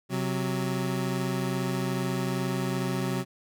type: tone pair together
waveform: 25% pulse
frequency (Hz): 130.81 / 185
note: C3 / F#3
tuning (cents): 0 / 0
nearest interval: tritone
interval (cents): 600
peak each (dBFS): -26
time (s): 0.09-3.25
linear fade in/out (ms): 50
effects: none